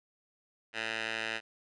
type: tone with band-pass filter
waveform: 10% pulse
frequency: 111.8 Hz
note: A2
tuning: 28 cents sharp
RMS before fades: -36 dBFS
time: 0.73-1.41 s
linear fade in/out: 50 ms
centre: 2300 Hz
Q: 2
effects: resampled to 24000 Hz